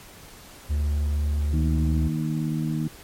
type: tone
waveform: triangle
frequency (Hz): 73.5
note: D2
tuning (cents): +2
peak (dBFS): -19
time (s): 0.69-2.09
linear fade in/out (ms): 20
type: harmonic tone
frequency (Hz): 77.78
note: D#2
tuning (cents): 0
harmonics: 2 / 3 / 4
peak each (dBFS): -25 / -29 / -31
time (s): 1.53-2.88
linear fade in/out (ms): 5
effects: pink hiss -46 dBFS RMS until 3.03 s + MP3 64 kbps